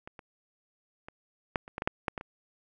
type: clicks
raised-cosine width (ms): 0.5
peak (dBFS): -27 / -30 / -28 / -12 / -30 / -20 / -17 / -10 / -13 / -20 / -26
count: 11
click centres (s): 0.075 / 0.192 / 1.085 / 1.558 / 1.679 / 1.781 / 1.821 / 1.875 / 2.082 / 2.178 / 2.211
effects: none